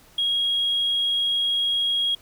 triangle tone, 3289 Hz, G#7, 18 cents flat, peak -17 dBFS, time 0.18-2.15 s, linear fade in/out 5 ms, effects tanh soft clip ceiling -17 dBFS + pink hiss -53 dBFS RMS until 2.21 s

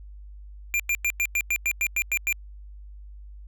square tone bursts, 2386 Hz, D7, 27 cents sharp, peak -22 dBFS, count 11, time 0.74-2.326 s, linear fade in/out 0 ms, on 56 ms, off 97 ms, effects added 50 Hz sine -40 dBFS peak until 3.47 s

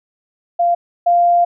sine tone pair in turn, 693 / 696.2 Hz, F5 / F5, -14 / -6 cents, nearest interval unison, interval 8 cents, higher second, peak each -11 / -9 dBFS, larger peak second, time 0.59-0.75 / 1.06-1.45 s, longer second, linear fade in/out 10 ms, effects none

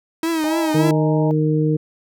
45% pulse tone with vibrato, 320 Hz, D#4, 49 cents sharp, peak -18 dBFS, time 0.23-0.91 s, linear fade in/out 2 ms, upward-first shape triangle, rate 3.5 Hz, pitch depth 85 cents each way
sine chord, D# suspended fourth, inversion none, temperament equal, 622.3 / 830.6 / 932.3 Hz, D#5 / G#5 / A#5, 0 / 0 / 0 cents, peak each -24 / -30 / -30 dBFS, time 0.44-1.31 s, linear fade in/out 0 ms
harmonic tone, 154.2 Hz, D#3, 15 cents flat, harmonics 1 / 2 / 3, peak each -17 / -20 / -22 dBFS, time 0.74-1.77 s, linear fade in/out 10 ms
effects none

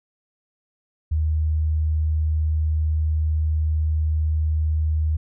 sine tone, 77.78 Hz, D#2, in tune, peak -18 dBFS, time 1.11-5.17 s, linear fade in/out 10 ms, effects none

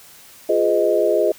sine chord, F half-diminished seventh, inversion none, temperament equal with one note detuned, 349.2 / 415.3 / 506 / 622.3 Hz, F4 / Ab4 / Cb5 / Eb5, 0 / 0 / +42 / 0 cents, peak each -21 / -19 / -22 / -18 dBFS, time 0.49-1.32 s, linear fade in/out 5 ms, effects white hiss -45 dBFS RMS until 1.38 s

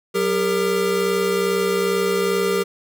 square tone cluster, 187.3 / 400.2 / 462.6 Hz, F#3 / G4 / A#4, +21 / +36 / -13 cents, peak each -28 / -21 / -23 dBFS, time 0.14-2.64 s, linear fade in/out 20 ms, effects none

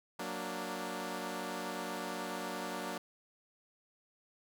10% pulse chord, Gb augmented, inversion none, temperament equal, 185 / 233.1 / 293.7 Hz, Gb3 / Bb3 / D4, 0 / 0 / 0 cents, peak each -34 dBFS, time 0.19-2.98 s, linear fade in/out 5 ms, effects none

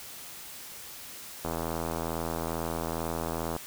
click train, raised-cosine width 1 ms, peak -18 dBFS, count 175, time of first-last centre 1.45-3.564 s, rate 82.3 Hz, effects white hiss -44 dBFS RMS until 3.66 s

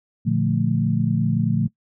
sine chord, Bb major seventh, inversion none, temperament equal, 116.54 / 146.83 / 174.61 / 220 Hz, Bb2 / D3 / F3 / A3, 0 / 0 / 0 / 0 cents, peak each -23 dBFS, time 0.25-1.68 s, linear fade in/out 20 ms, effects noise-tail reverb RT60 0.1 s tail -21 dB re dry

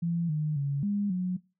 sine tone with pitch steps, 169.5 / 152.5 / 140.8 / 203.5 / 182.2 Hz, E3 / D#3 / C#3 / G#3 / F#3, +49 / -34 / +27 / -35 / -26 cents, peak -26 dBFS, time 0.02-1.37 s, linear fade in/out 10 ms, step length 270 ms, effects noise-tail reverb RT60 0.3 s tail -22 dB re dry

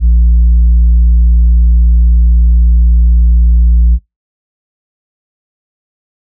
sine tone with tanh clipping, 58.1 Hz, A#1, 5 cents flat, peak -4 dBFS, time 0-3.99 s, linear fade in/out 50 ms, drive 2 dB, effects noise-tail reverb RT60 0.2 s tail -26 dB re dry

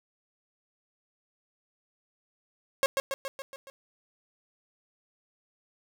sawtooth tone with echo, 543 Hz, C#5, 36 cents flat, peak -17 dBFS, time 2.83-2.86 s, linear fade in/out 0 ms, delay 140 ms, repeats 6, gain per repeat -4 dB, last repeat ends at 3.7 s, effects none

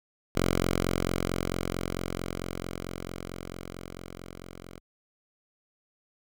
5% pulse tone with level ramp, 44.49 Hz, F1, 33 cents sharp, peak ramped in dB -12 to -33 dBFS, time 0.35-4.8 s, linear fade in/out 10 ms, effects none

